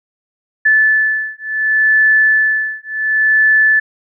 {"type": "beating tone pair", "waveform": "sine", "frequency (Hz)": [1742, 1742.69], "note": ["A6", "A6"], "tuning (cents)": [-18, -17], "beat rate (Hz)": 0.69, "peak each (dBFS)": -13, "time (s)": [0.65, 3.8], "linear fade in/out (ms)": 10, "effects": []}